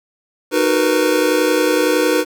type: chord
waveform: square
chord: B major seventh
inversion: first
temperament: just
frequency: 308.7 / 370.4 / 463 / 493.9 Hz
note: D#4 / F#4 / A#4 / B4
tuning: -14 / +2 / -12 / 0 cents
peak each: -19 / -21 / -21 / -18 dBFS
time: 0.51-2.25 s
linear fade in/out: 50 ms
effects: 7-bit